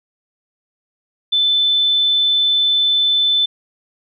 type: tone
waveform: sine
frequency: 3520 Hz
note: A7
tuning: in tune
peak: -12 dBFS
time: 1.32-3.46 s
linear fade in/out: 10 ms
effects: none